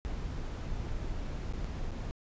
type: noise with dropouts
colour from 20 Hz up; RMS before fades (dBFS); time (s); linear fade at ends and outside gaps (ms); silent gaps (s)
brown; -36; 0.05-2.11; 0; 1.525-1.535 / 1.645-1.65 / 1.908-1.916
effects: resampled to 16000 Hz